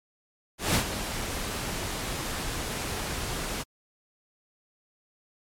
pink noise with ADSR envelope, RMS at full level -22 dBFS, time 0.58-3.64 s, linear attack 170 ms, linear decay 91 ms, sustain -10 dB, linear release 26 ms, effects low-pass 12000 Hz 12 dB/octave + MP3 96 kbps

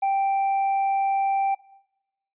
triangle tone, 784 Hz, G5, in tune, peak -18 dBFS, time 0.02-1.55 s, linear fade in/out 10 ms, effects noise-tail reverb RT60 0.9 s tail -21 dB re dry + resampled to 8000 Hz

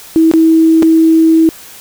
sine tone with dropouts, 323.3 Hz, E4, 34 cents flat, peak -4 dBFS, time 0.16-1.49 s, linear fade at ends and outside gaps 0 ms, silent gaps 0.314-0.337 / 0.824-0.829 s, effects white hiss -34 dBFS RMS until 1.8 s

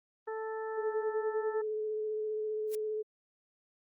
harmonic tone, 440 Hz, A4, in tune, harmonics 1 / 2 / 3 / 4, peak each -36 / -42 / -46 / -48 dBFS, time 0.27-1.62 s, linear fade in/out 10 ms
sine tone with vibrato, 430 Hz, A4, 40 cents flat, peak -32 dBFS, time 0.77-3.03 s, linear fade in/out 20 ms, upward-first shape square, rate 15 Hz, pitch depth 11 cents each way
blue noise with exponential growth, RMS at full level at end -39 dBFS, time 2.67-2.75 s, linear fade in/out 1 ms, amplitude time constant 17 ms
effects Opus 24 kbps

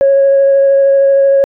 sine tone with vibrato, 550 Hz, C#5, 14 cents flat, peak -4 dBFS, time 0.01-1.44 s, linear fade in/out 0 ms, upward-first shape sine, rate 13 Hz, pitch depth 9 cents each way, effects tanh soft clip ceiling -2 dBFS

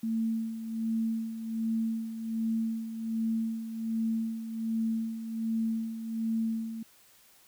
sine tone with tremolo, 224.7 Hz, A3, 37 cents sharp, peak -26 dBFS, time 0.03-6.83 s, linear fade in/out 5 ms, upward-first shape sine, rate 1.3 Hz, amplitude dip 65%, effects white hiss -60 dBFS RMS until 7.47 s

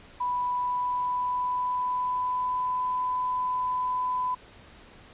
sine tone with pitch glide, 987.8 to 1003.3 Hz, B5 to B5, 0 to +27 cents, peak -25 dBFS, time 0.2-4.35 s, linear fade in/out 10 ms, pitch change +27 cents, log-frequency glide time 0.46-2.78 s, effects pink hiss -51 dBFS RMS until 5.13 s + resampled to 8000 Hz

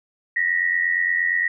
sine tone pair together, 1859 / 1947.6 Hz, A#6 / B6, -5 / -25 cents, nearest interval minor second, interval 80 cents, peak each -21 dBFS, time 0.36-1.48 s, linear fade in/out 5 ms, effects none

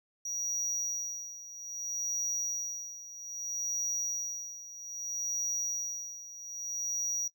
triangle tone with tremolo, 5770 Hz, F#8, 44 cents flat, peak -28 dBFS, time 0.25-7.28 s, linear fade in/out 5 ms, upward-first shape sine, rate 0.62 Hz, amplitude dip 80%, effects noise-tail reverb RT60 0.1 s tail -20 dB re dry

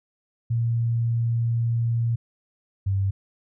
sine tone pair in turn, 116.54 / 97.5 Hz, A#2 / G2, 0 / -9 cents, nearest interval minor third, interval 309 cents, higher first, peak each -20 dBFS, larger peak neither, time 0.5-2.16 / 2.86-3.11 s, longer first, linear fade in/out 10 ms, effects none

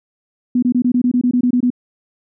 sine tone bursts, 246.9 Hz, B3, in tune, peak -11 dBFS, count 12, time 0.55-1.703 s, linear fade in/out 5 ms, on 75 ms, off 23 ms, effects none

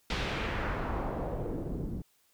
pink noise with low-pass filter sweep, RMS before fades -34 dBFS, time 0.1-2.02 s, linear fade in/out 2 ms, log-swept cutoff 4000 to 220 Hz, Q 1.3, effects white hiss -69 dBFS RMS until 2.33 s

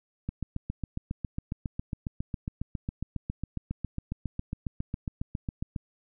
click train, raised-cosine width 5 ms, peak -19 dBFS, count 41, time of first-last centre 0.29-5.762 s, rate 7.31 Hz, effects none

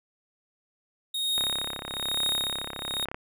45% pulse tone with tremolo, 3729 Hz, A#7, in tune, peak -24 dBFS, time 1.14-3.05 s, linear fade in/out 5 ms, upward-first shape triangle, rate 1.1 Hz, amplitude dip 90%
click train, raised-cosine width 0.5 ms, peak -19 dBFS, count 61, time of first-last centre 1.38-3.145 s, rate 34 Hz
effects none

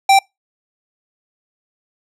square tone, 782 Hz, G5, 4 cents flat, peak -8 dBFS, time 0.09-0.19 s, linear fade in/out 5 ms, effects noise-tail reverb RT60 0.2 s tail -26 dB re dry + low-pass 10000 Hz 12 dB/octave

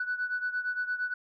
sine beating tone pair, 1482 / 1490.7 Hz, F#6 / F#6, +2 / +12 cents, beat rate 8.7 Hz, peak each -30 / -34 dBFS, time 0-1.14 s, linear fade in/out 5 ms, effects tanh soft clip ceiling -23 dBFS

